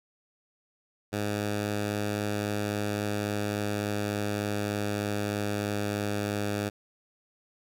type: tone with pitch glide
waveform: 10% pulse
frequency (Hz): 103.83 to 102.99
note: G#2 to G#2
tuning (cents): 0 to -14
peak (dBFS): -20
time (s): 1.12-6.7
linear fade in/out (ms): 20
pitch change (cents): -14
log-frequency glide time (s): 1.94-6.47
effects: none